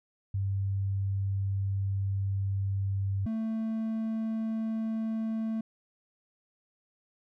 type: tone pair in turn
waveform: sine / triangle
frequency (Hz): 98 / 222.2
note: G2 / A3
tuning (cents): 0 / +17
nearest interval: octave + major second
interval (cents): 1417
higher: second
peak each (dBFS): -27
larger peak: neither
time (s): 0.34-3.26 / 3.26-5.61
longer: first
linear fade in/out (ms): 5
effects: none